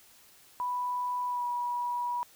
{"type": "tone with pitch glide", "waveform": "sine", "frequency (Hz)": [987.8, 970.3], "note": ["B5", "B5"], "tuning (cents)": [0, -31], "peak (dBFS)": -29, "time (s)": [0.6, 2.23], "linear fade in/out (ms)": 0, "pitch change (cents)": -31, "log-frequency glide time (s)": [1.27, 1.45], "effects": ["white hiss -58 dBFS RMS until 2.35 s"]}